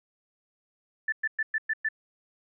sine tone bursts, 1760 Hz, A6, in tune, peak -24 dBFS, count 6, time 1.08-1.888 s, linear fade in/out 5 ms, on 43 ms, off 110 ms, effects none

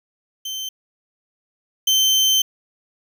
30% pulse tone pair in turn, 3100 / 3100 Hz, G7 / G7, -20 / -20 cents, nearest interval unison, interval 0 cents, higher neither, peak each -23 / -11 dBFS, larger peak second, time 0.45-0.69 / 1.87-2.42 s, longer second, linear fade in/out 5 ms, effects none

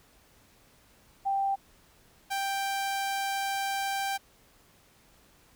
sine / sawtooth tone pair in turn, 786 / 786 Hz, G5 / G5, +4 / +4 cents, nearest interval unison, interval 0 cents, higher neither, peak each -25 dBFS, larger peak neither, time 1.25-1.56 / 2.3-4.18 s, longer second, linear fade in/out 20 ms, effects pink hiss -61 dBFS RMS until 5.55 s

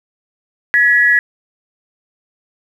sine tone pair together, 1679.4 / 1936 Hz, G#6 / B6, +19 / -35 cents, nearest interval major second, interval 246 cents, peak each -11 dBFS, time 0.74-1.19 s, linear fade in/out 0 ms, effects 7-bit

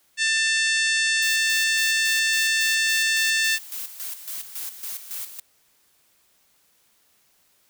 harmonic tone, 890 Hz, A5, 20 cents sharp, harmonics 2 / 3 / 4 / 5 / 6 / 7 / 8 / 9 / 10, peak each -22 / -26 / -28 / -30 / -32 / -33 / -34 / -35 / -36 dBFS, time 0.17-3.59 s, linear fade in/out 50 ms
blue noise with tremolo, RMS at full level -32 dBFS, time 1.22-5.4 s, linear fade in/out 5 ms, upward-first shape square, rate 3.6 Hz, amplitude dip 65%
effects white hiss -63 dBFS RMS until 7.69 s

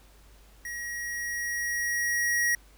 square tone with level ramp, 1900 Hz, A#6, 33 cents sharp, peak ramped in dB -35 to -23 dBFS, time 0.65-2.55 s, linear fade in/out 2 ms, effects added 50 Hz sine -53 dBFS peak until 2.77 s + pink hiss -59 dBFS RMS until 2.77 s

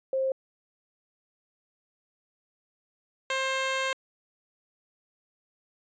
sine / 10% pulse tone pair in turn, 530 / 530 Hz, C5 / C5, +22 / +22 cents, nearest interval unison, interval 0 cents, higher neither, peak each -24 / -18 dBFS, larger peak second, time 0.13-0.32 / 3.3-3.93 s, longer second, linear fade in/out 2 ms, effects resampled to 16000 Hz

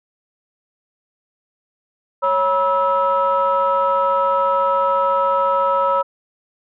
sine tone cluster, 552 / 966 / 1304 Hz, C#5 / B5 / E6, -7 / -39 / -19 cents, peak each -18 dBFS, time 2.22-6.03 s, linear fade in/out 20 ms, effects tanh soft clip ceiling -7 dBFS

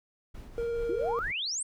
brown noise with tremolo, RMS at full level -41 dBFS, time 0.34-1.32 s, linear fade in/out 10 ms, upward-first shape triangle, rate 4.6 Hz, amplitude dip 55%
triangle tone with vibrato, 467.3 Hz, A#4, 4 cents sharp, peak -27 dBFS, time 0.58-1.19 s, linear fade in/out 0 ms, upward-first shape sine, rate 19 Hz, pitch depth 14 cents each way
sine exponential sweep, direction up, 317.4 to 8900 Hz, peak -30 dBFS, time 0.89-1.63 s, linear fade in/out 5 ms
effects none

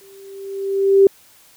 sine tone with exponential growth, 392 Hz, G4, in tune, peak -5 dBFS, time 0.01-1.07 s, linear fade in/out 2 ms, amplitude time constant 230 ms, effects white hiss -50 dBFS RMS until 1.56 s

